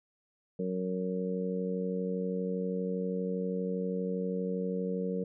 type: harmonic tone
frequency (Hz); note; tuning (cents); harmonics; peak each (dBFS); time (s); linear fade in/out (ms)
92.5; F#2; 0; 2 / 3 / 4 / 5 / 6; -33 / -42 / -44 / -34 / -43; 0.59-5.24; 5
effects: none